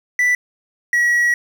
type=tone pair in turn; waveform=triangle; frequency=1975.5 / 1919.3 Hz; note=B6 / B6; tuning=0 / -50 cents; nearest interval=unison; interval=50 cents; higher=first; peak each=-11 dBFS; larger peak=neither; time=0.19-0.35 / 0.93-1.34 s; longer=second; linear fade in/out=2 ms; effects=7-bit